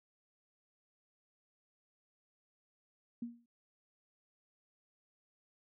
sine tone with exponential decay, 236.4 Hz, A#3, 24 cents sharp, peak -35 dBFS, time 3.22-3.46 s, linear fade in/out 5 ms, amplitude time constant 52 ms, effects none

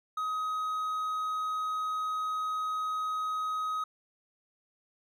triangle tone, 1262 Hz, D#6, 24 cents sharp, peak -28 dBFS, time 0.17-3.84 s, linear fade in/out 5 ms, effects none

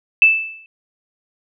sine tone with exponential decay, 2637 Hz, E7, in tune, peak -4 dBFS, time 0.22-0.66 s, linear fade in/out 1 ms, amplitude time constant 95 ms, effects none

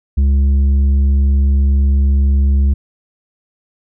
sine tone with tanh clipping, 69 Hz, C#2, 7 cents flat, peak -10 dBFS, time 0.17-2.74 s, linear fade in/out 10 ms, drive 6 dB, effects none

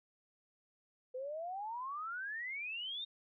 sine exponential sweep, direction up, 496.6 to 3729 Hz, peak -39 dBFS, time 1.14-3.05 s, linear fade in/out 10 ms, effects none

